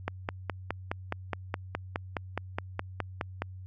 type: click train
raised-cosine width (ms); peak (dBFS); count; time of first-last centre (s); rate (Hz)
0.5; -15; 17; 0.08-3.42; 4.79
effects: added 93 Hz sine -41 dBFS peak until 3.66 s